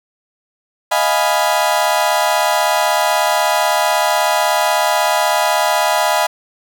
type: chord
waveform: 35% pulse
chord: F half-diminished seventh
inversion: third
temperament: equal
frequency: 622.3 / 698.5 / 830.6 / 987.8 Hz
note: Eb5 / F5 / Ab5 / Cb6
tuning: 0 / 0 / 0 / 0 cents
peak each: -17 dBFS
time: 0.91-6.27 s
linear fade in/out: 10 ms
effects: none